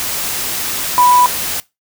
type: tone in noise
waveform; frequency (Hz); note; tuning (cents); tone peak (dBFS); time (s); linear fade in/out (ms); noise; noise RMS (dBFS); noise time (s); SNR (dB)
sine; 987.8; B5; 0; -7; 0.98-1.26; 0; white; -20; 0-1.6; +10
effects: noise-tail reverb RT60 0.2 s tail -20 dB re dry